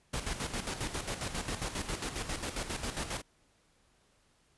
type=noise with tremolo; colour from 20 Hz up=pink; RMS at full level=-35 dBFS; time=0.13-3.22 s; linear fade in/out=10 ms; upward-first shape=square; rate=7.4 Hz; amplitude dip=60%; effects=pink hiss -69 dBFS RMS until 4.57 s + resampled to 24000 Hz